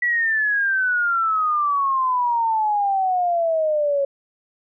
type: exponential sweep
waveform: sine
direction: down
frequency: 1956 to 551 Hz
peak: -17 dBFS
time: 0.02-4.05 s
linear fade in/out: 5 ms
effects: none